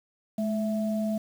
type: tone pair together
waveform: sine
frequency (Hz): 213.4 / 659.3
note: G#3 / E5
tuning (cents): +47 / 0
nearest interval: octave + minor sixth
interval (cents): 1953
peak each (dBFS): -26 / -32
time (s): 0.38-1.18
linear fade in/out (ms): 5
effects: 8-bit